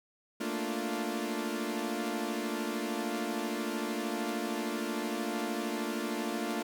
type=chord; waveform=sawtooth; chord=Bb major seventh; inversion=third; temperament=equal with one note detuned; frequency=220 / 233.1 / 292.5 / 349.2 Hz; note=A3 / Bb3 / D4 / F4; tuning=0 / 0 / -7 / 0 cents; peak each=-34 dBFS; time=0.4-6.63 s; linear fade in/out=10 ms; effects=none